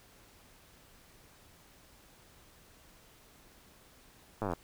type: slowing click train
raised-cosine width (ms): 1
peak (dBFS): -20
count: 12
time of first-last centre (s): 4.42-4.535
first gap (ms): 9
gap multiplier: 1.03
effects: pink hiss -60 dBFS RMS until 4.63 s